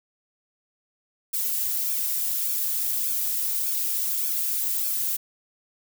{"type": "noise with flanger", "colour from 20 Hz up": "violet", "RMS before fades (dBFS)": -26, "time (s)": [1.33, 5.17], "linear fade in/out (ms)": 10, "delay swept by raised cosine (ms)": [1, 3.5], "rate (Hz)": 1.7, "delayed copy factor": -0.95, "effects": []}